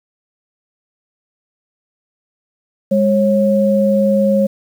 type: tone pair together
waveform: sine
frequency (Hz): 204.4 / 545.7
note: G#3 / C#5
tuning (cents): -27 / -27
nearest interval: octave + perfect fourth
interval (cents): 1700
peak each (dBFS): -13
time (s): 2.91-4.47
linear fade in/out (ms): 10
effects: 7-bit